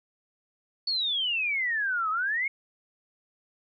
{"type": "exponential two-way sweep", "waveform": "sine", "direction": "down then up", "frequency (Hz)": [4500, 1244, 2217], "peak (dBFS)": -25, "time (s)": [0.87, 2.48], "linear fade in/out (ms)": 5, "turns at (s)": 2.1, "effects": []}